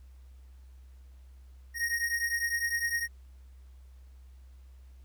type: beating tone pair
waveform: square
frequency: 1864.7 / 1874.6 Hz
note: A#6 / A#6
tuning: 0 / +9 cents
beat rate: 9.9 Hz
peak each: -31 / -34 dBFS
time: 1.74-3.08 s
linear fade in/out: 50 ms
effects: added 64 Hz sine -49 dBFS peak until 5.04 s + pink hiss -70 dBFS RMS until 5.04 s